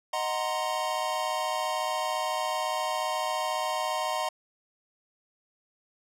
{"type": "chord", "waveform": "square", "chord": "C half-diminished seventh", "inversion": "first", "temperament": "equal", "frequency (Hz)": [622.3, 740, 932.3, 1046.5], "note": ["Eb5", "Gb5", "Bb5", "C6"], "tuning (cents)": [0, 0, 0, 0], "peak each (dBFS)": -34, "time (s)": [0.13, 4.29], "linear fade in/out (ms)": 5, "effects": ["low-pass 11000 Hz 12 dB/octave"]}